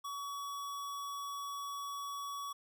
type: tone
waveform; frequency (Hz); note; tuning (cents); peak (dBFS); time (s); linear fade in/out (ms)
square; 1130; C#6; +33; -40; 0.04-2.53; 10
effects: none